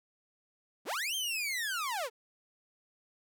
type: linear two-way sweep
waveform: sawtooth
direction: up then down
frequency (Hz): 135.8 to 3209 to 417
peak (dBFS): -29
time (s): 0.85-2.1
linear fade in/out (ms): 50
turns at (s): 1.15
effects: none